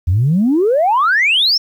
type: exponential sweep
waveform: sine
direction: up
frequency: 81 to 5588 Hz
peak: -9 dBFS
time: 0.07-1.58 s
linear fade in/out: 10 ms
effects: tanh soft clip ceiling -6 dBFS + 8-bit